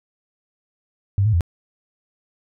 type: tone with pitch steps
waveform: sine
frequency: 99.2 / 109.1 / 85.1 Hz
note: G2 / A2 / F2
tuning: +21 / -14 / -44 cents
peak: -14 dBFS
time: 1.18-1.408 s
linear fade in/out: 0 ms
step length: 76 ms
effects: none